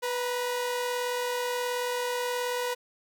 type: tone pair together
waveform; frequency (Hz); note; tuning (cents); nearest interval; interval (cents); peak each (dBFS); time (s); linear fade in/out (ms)
sawtooth; 493.3 / 948; B4 / A#5; -2 / +29; major seventh; 1131; -25 / -32; 0.02-2.75; 20
effects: none